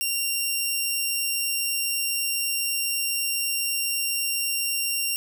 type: tone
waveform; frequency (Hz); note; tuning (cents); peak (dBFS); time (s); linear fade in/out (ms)
10% pulse; 2768; F7; -16; -15; 0.01-5.16; 0
effects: none